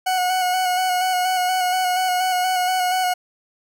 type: tone with vibrato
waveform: 40% pulse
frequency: 735 Hz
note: F#5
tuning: 12 cents flat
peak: -17 dBFS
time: 0.06-3.14 s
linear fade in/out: 10 ms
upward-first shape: square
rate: 4.2 Hz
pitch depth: 21 cents each way
effects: none